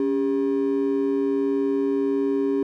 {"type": "ring-modulated tone", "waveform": "triangle", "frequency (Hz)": 340, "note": "F4", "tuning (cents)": -46, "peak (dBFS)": -14, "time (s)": [0, 2.63], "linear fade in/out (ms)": 2, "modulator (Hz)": 60.7, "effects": ["tanh soft clip ceiling -12 dBFS"]}